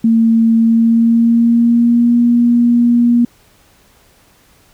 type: tone with pitch glide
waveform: sine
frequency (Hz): 227 to 238.4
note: A#3 to A#3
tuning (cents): -46 to +39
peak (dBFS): -7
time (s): 0.04-3.25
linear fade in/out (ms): 5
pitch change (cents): +85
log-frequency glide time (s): 0.58-2.16
effects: pink hiss -50 dBFS RMS until 4.73 s